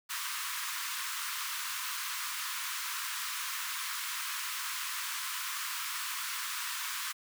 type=high-pass noise; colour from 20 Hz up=pink; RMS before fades=-37 dBFS; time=0.09-7.13 s; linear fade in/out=20 ms; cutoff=980 Hz; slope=96 dB/octave; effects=none